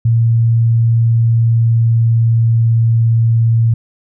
sine tone with pitch glide, 115.3 to 114.64 Hz, A#2 to A#2, -19 to -28 cents, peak -8 dBFS, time 0.05-3.74 s, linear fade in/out 5 ms, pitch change -9 cents, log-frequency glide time 1.1-2.82 s, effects none

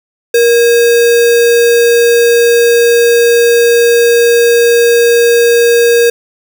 sine tone with sample-and-hold, 471.1 Hz, A#4, 18 cents sharp, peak -4 dBFS, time 0.34-6.1 s, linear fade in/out 5 ms, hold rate 2100 Hz, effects none

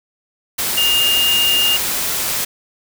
sine tone in noise, 2825 Hz, F7, 19 cents sharp, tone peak -13 dBFS, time 0.77-1.77 s, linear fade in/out 10 ms, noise white, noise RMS -20 dBFS, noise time 0.58-2.45 s, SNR +4 dB, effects none

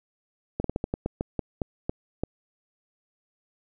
slowing click train, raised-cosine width 2 ms, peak -13 dBFS, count 12, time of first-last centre 0.6-2.236 s, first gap 43 ms, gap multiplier 1.23, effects none

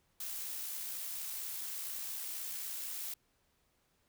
blue noise with amplitude modulation, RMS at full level -40 dBFS, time 0.2-3.14 s, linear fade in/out 5 ms, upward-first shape sine, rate 64.2 Hz, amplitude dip 25%, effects pink hiss -75 dBFS RMS until 4.08 s

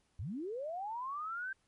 sine linear sweep, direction up, 69 to 1583 Hz, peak -37 dBFS, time 0.19-1.53 s, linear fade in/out 5 ms, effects pink hiss -75 dBFS RMS until 1.67 s + MP3 48 kbps

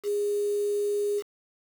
sine tone with quantisation, 410.6 Hz, G#4, 20 cents flat, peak -24 dBFS, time 0.03-1.23 s, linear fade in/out 50 ms, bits 7, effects none

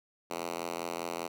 5% pulse tone with high-pass filter, 85 Hz, F2, 46 cents flat, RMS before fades -37 dBFS, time 0.3-1.28 s, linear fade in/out 10 ms, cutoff 330 Hz, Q 0.86, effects none

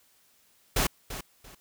pink noise with echo, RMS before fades -25 dBFS, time 0.76-0.87 s, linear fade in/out 5 ms, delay 340 ms, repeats 2, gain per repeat -12 dB, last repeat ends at 1.55 s, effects white hiss -64 dBFS RMS until 1.6 s

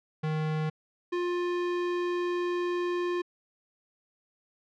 square tone pair in turn, 155.56 / 352.9 Hz, D#3 / F4, 0 / +18 cents, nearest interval octave + major second, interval 1418 cents, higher second, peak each -28 dBFS, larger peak neither, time 0.23-0.7 / 1.12-3.22 s, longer second, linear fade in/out 10 ms, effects low-pass 3000 Hz 12 dB/octave

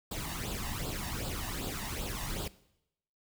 pink noise with flanger, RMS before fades -37 dBFS, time 0.11-2.48 s, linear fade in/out 5 ms, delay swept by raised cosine 0.24 to 1.1 ms, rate 2.6 Hz, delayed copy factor +0.7, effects noise-tail reverb RT60 0.8 s tail -19 dB re dry

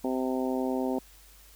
harmonic tone, 129.5 Hz, C3, 17 cents flat, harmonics 2 / 3 / 4 / 5 / 6 / 7, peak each -29 / -33 / -35 / -37 / -39 / -40 dBFS, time 0.04-0.99 s, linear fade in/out 5 ms, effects added 50 Hz sine -55 dBFS peak until 1.55 s + white hiss -56 dBFS RMS until 1.55 s

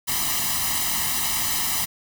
white noise with comb filter, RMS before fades -24 dBFS, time 0.07-1.86 s, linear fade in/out 20 ms, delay 1 ms, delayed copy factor +0.9, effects none

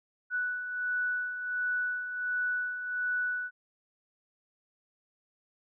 sine beating tone pair, 1480 / 1481.4 Hz, F#6 / F#6, 0 / +2 cents, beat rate 1.4 Hz, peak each -38 / -30 dBFS, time 0.3-3.51 s, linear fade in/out 50 ms, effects none

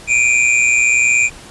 square tone pair together, 2349 / 2470 Hz, D7 / D#7, 0 / -13 cents, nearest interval minor second, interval 87 cents, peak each -14 dBFS, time 0.07-1.3 s, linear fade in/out 50 ms, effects pink hiss -37 dBFS RMS until 1.5 s + resampled to 24000 Hz

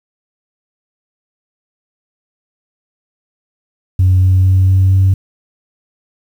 sine tone with pitch steps, 92.5 / 93.2 / 93.9 / 94.61 / 95.32 Hz, F#2 / F#2 / F#2 / F#2 / G2, 0 / +13 / +26 / +39 / -48 cents, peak -5 dBFS, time 3.99-5.14 s, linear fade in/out 5 ms, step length 230 ms, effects tanh soft clip ceiling -4 dBFS + 7-bit

